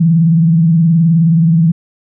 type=tone with vibrato; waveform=sine; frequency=164.8 Hz; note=E3; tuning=in tune; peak=-6 dBFS; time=0-1.72 s; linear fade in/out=10 ms; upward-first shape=triangle; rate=19 Hz; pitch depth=110 cents each way; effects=none